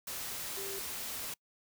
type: tone in noise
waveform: sine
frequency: 392 Hz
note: G4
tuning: in tune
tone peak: -42 dBFS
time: 0.57-0.79 s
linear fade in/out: 5 ms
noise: white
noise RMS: -40 dBFS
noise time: 0.07-1.34 s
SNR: -5 dB
effects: noise-tail reverb RT60 0.1 s tail -26 dB re dry